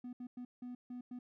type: tone bursts at uneven times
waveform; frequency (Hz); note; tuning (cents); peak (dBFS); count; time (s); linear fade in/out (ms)
triangle; 246.9; B3; 0; -40; 6; 0.04-0.13 / 0.2-0.27 / 0.37-0.45 / 0.62-0.75 / 0.9-1.01 / 1.11-1.19; 5
effects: tanh soft clip ceiling -36 dBFS